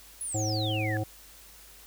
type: exponential sweep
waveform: sine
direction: down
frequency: 10730 to 1661.2 Hz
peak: -32 dBFS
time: 0.21-0.97 s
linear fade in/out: 0 ms
type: harmonic tone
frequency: 107.2 Hz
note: A2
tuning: 45 cents flat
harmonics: 1 / 3 / 5 / 7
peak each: -29 / -34 / -36 / -37 dBFS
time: 0.34-1.04 s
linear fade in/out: 10 ms
effects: added 50 Hz sine -57 dBFS peak until 1.86 s + white hiss -52 dBFS RMS until 1.86 s